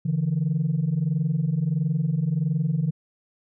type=tone pair together; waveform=sine; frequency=143.31 / 164.81 Hz; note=D3 / E3; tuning=-42 / 0 cents; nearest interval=major second; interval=242 cents; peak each=-23 / -22 dBFS; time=0.05-2.91 s; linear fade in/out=10 ms; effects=tanh soft clip ceiling -16 dBFS